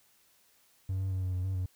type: tone with pitch steps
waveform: triangle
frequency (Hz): 94.6 / 95.7 / 93.7 / 92.4 / 91 / 95.2 / 92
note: F#2 / G2 / F#2 / F#2 / F#2 / F#2 / F#2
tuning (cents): +39 / -41 / +22 / -2 / -28 / +50 / -9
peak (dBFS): -27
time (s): 0.89-1.66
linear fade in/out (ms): 5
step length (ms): 110
effects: tanh soft clip ceiling -23 dBFS + white hiss -66 dBFS RMS until 1.75 s